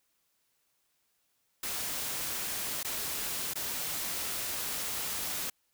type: noise with dropouts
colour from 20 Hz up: white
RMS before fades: -35 dBFS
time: 1.63-5.5 s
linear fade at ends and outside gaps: 5 ms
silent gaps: 2.831-2.846 / 3.537-3.555 s
effects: white hiss -75 dBFS RMS until 5.73 s